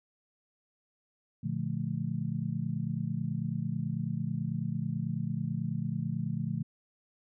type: chord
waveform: sine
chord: Bb major seventh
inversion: none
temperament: just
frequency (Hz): 116.54 / 145.68 / 174.81 / 218.5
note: Bb2 / D3 / F3 / A3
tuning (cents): 0 / -14 / +2 / -12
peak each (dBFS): -37 / -34 / -36 / -37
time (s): 1.43-6.63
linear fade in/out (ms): 10
effects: none